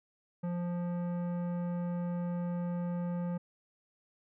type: tone with tanh clipping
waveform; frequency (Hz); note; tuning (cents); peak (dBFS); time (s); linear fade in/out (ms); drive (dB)
triangle; 175; F3; +4; -34; 0.43-3.38; 10; 18
effects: none